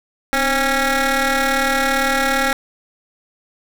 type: ring-modulated tone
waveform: 15% pulse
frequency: 277.2 Hz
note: C#4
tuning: in tune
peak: -6 dBFS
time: 0.33-2.53 s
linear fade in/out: 0 ms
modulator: 1090 Hz
effects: none